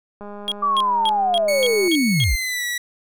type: click train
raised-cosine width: 1 ms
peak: -23 dBFS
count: 343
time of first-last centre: 0.21-1.878 s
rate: 205 Hz
type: tone bursts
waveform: triangle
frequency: 3280 Hz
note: G#7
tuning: 22 cents flat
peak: -18 dBFS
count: 7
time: 0.48-2.239 s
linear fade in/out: 0 ms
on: 37 ms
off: 250 ms
type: linear sweep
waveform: sine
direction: down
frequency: 1174.7 to 34.65 Hz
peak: -16 dBFS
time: 0.62-2.36 s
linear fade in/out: 10 ms
type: tone with pitch glide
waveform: sawtooth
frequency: 2217 to 1941.2 Hz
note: C#7 to B6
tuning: 0 to -30 cents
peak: -19 dBFS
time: 1.48-2.78 s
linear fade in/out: 5 ms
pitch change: -230 cents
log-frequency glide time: 2.1-2.64 s
effects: none